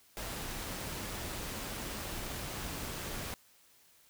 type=noise with amplitude modulation; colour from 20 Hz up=pink; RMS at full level=-39 dBFS; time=0.17-3.34 s; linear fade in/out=0 ms; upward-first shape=sine; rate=190 Hz; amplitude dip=25%; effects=white hiss -64 dBFS RMS until 4.09 s